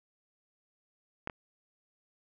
clicks, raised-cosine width 0.5 ms, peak -19 / -24 dBFS, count 2, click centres 1.274 / 1.298 s, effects none

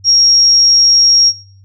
sine tone, 5588 Hz, F8, in tune, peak -5 dBFS, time 0.04-1.33 s, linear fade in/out 50 ms, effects noise-tail reverb RT60 0.5 s tail -20 dB re dry + added 97 Hz sine -39 dBFS peak until 1.64 s

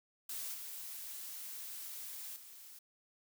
blue noise with level steps, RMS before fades -42 / -46 / -54 dBFS, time 0.29-2.79 s, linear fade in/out 5 ms, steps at 0.54 / 2.36 s, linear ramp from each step 2 ms, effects none

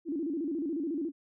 sine tone with vibrato, 307.8 Hz, D#4, 19 cents flat, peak -30 dBFS, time 0.05-1.12 s, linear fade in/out 50 ms, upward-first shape square, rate 14 Hz, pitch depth 150 cents each way, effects none

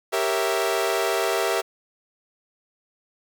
sawtooth chord, G diminished seventh, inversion none, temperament equal, 392 / 466.2 / 554.4 / 659.3 Hz, G4 / Bb4 / Db5 / Fb5, 0 / 0 / 0 / 0 cents, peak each -22 / -23 / -27 / -22 dBFS, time 0.12-1.62 s, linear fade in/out 20 ms, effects 9-bit

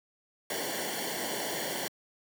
pink noise with comb filter, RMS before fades -34 dBFS, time 0.5-1.88 s, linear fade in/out 2 ms, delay 0.79 ms, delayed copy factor -0.8, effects high-pass 200 Hz 12 dB/octave

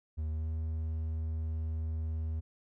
triangle tone with pitch glide, 77.78 to 79.6 Hz, D#2 to D#2, 0 to +40 cents, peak -30 dBFS, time 0.17-2.41 s, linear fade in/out 20 ms, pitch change +40 cents, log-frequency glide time 0.31-0.48 s, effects none

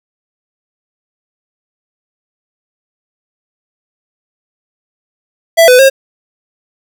square tone with pitch steps, 663 / 501 / 538 Hz, E5 / B4 / C5, +10 / +25 / +48 cents, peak -3 dBFS, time 5.57-5.9 s, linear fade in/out 20 ms, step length 110 ms, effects none

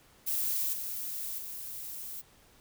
violet noise with level steps, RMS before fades -31 / -37 / -41 dBFS, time 0.26-2.22 s, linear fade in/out 20 ms, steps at 0.73 / 1.38 s, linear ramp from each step 5 ms, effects pink hiss -61 dBFS RMS until 2.6 s

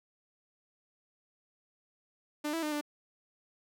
sawtooth tone with pitch steps, 298.6 / 328.7 / 302.6 / 295.3 Hz, D4 / E4 / D#4 / D4, +29 / -5 / -48 / +10 cents, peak -28 dBFS, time 2.44-2.812 s, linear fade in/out 10 ms, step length 93 ms, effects none

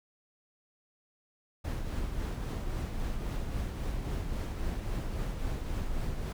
brown noise with tremolo, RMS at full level -32 dBFS, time 1.64-6.33 s, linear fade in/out 10 ms, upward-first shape triangle, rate 3.7 Hz, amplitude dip 40%, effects none

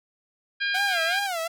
harmonic tone, 807 Hz, G#5, 50 cents flat, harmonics 2 / 3 / 4 / 5 / 6, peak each -25 / -32 / -32 / -36 / -37 dBFS, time 0.6-1.27 s, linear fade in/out 20 ms
sawtooth tone with vibrato, 725 Hz, F#5, 35 cents flat, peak -23 dBFS, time 0.74-1.48 s, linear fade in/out 10 ms, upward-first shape sine, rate 2.6 Hz, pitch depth 190 cents each way
effects none

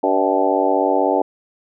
harmonic tone with a mistuned harmonic, 96.3 Hz, G2, 30 cents flat, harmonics 3 / 4 / 5 / 6 / 7 / 8 / 9, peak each -22 / -22 / -22 / -22 / -22 / -22 / -22 dBFS, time 0.03-1.22 s, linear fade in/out 5 ms, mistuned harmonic 7, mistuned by -51 cents, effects none

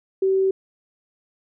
sine tone, 383.4 Hz, G4, 38 cents flat, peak -16 dBFS, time 0.22-0.51 s, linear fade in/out 5 ms, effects none

